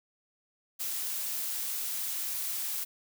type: noise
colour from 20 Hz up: blue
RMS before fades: -34 dBFS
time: 0.79-2.85 s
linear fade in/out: 20 ms
effects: none